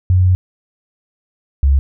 sine tone pair in turn, 91.7 / 68.7 Hz, F#2 / C#2, -15 / -15 cents, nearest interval perfect fourth, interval 500 cents, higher first, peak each -8 dBFS, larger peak neither, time 0.1-0.35 / 1.63-1.79 s, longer first, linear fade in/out 0 ms, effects none

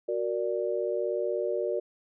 sine chord, Gb augmented, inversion none, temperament equal, 370 / 466.2 / 587.3 Hz, Gb4 / Bb4 / D5, 0 / 0 / 0 cents, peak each -31 dBFS, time 0.08-1.8 s, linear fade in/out 10 ms, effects none

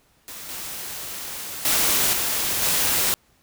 white noise with level steps, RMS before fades -37 / -33 / -20 / -24 / -21 dBFS, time 0.28-3.14 s, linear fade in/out 0 ms, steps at 0.49 / 1.65 / 2.13 / 2.62 s, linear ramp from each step 2 ms, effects pink hiss -61 dBFS RMS until 3.42 s

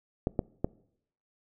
clicks, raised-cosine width 2 ms, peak -13 dBFS, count 3, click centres 0.271 / 0.392 / 0.645 s, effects noise-tail reverb RT60 0.7 s tail -23 dB re dry

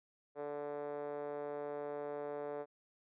5% pulse tone with band-pass filter, 145.8 Hz, D3, 12 cents flat, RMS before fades -42 dBFS, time 0.35-2.66 s, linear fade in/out 50 ms, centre 490 Hz, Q 3.6, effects resampled to 8000 Hz

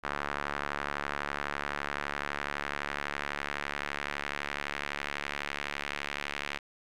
sawtooth tone with band-pass filter sweep, 71.9 Hz, D2, 36 cents flat, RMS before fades -36 dBFS, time 0.03-6.59 s, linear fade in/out 20 ms, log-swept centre 1400 to 2300 Hz, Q 1.6, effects none

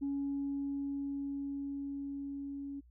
sine tone with level ramp, 279.6 Hz, C#4, 15 cents sharp, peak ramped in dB -31 to -39 dBFS, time 0.01-2.81 s, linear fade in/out 20 ms, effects tanh soft clip ceiling -29 dBFS + added 60 Hz sine -58 dBFS peak until 2.9 s

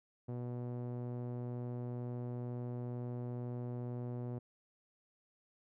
sawtooth tone with low-pass filter, 122.1 Hz, B2, 19 cents flat, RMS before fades -41 dBFS, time 0.28-4.39 s, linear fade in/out 10 ms, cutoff 580 Hz, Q 0.88, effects none

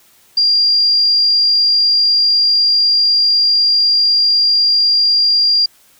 sine tone, 4784 Hz, D8, 31 cents sharp, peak -9 dBFS, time 0.37-5.66 s, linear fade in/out 5 ms, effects white hiss -50 dBFS RMS until 5.99 s

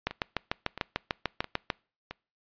two click trains, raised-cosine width 0.3 ms, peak -11 / -21 dBFS, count 12 / 4, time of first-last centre 0.07-1.702 / 0.11-2.11 s, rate 6.74 / 1.5 Hz, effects noise-tail reverb RT60 0.4 s tail -26 dB re dry + resampled to 11025 Hz

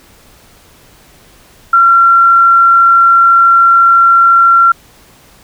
sine tone, 1367 Hz, F6, 37 cents flat, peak -3 dBFS, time 1.73-4.72 s, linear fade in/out 5 ms, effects pink hiss -43 dBFS RMS until 5.43 s

